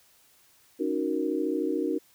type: chord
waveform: sine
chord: D# minor seventh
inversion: third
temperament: equal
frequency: 277.2 / 311.1 / 370 / 466.2 Hz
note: C#4 / D#4 / F#4 / A#4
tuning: 0 / 0 / 0 / 0 cents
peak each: -32 / -29 / -31 / -32 dBFS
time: 0.79-1.99 s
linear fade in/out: 20 ms
effects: white hiss -61 dBFS RMS until 2.14 s